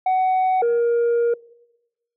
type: tone pair in turn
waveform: sine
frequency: 748 / 471 Hz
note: F#5 / A#4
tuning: +19 / +18 cents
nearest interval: minor sixth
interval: 801 cents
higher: first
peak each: -13 dBFS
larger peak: neither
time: 0.06-0.62 / 0.62-1.34 s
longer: second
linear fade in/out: 5 ms
effects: noise-tail reverb RT60 1.0 s tail -24 dB re dry + tanh soft clip ceiling -15 dBFS